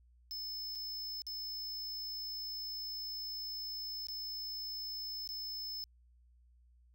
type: tone with dropouts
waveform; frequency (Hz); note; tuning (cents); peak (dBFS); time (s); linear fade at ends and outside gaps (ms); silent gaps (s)
square; 5240; E8; -11; -40; 0.31-5.84; 0; 0.751-0.756 / 1.219-1.267 / 4.069-4.085 / 5.275-5.29
effects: added 60 Hz sine -62 dBFS peak until 6.94 s